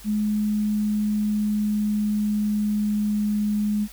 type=tone with pitch glide; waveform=sine; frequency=211 to 209.2 Hz; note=G#3 to G#3; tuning=+28 to +13 cents; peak=-20 dBFS; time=0.04-3.88 s; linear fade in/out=50 ms; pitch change=-15 cents; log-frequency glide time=0.21-3.38 s; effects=added 50 Hz sine -45 dBFS peak until 3.92 s + white hiss -46 dBFS RMS until 3.92 s